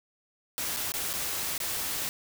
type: noise with dropouts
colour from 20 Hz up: white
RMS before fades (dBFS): -32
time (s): 0.58-2.09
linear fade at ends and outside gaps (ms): 0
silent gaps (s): 0.764-0.769 / 0.92-0.939 / 1.131-1.137 / 1.579-1.602
effects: none